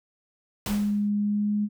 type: noise with exponential decay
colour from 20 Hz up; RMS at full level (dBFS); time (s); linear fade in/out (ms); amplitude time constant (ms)
pink; -29; 0.66-1.09; 2; 93
type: tone with pitch glide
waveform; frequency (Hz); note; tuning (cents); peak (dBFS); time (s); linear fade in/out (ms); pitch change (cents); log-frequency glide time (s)
sine; 206.1 to 208.1; G#3 to G#3; -13 to +4; -22; 0.67-1.69; 50; +17; 1.19-1.55
effects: none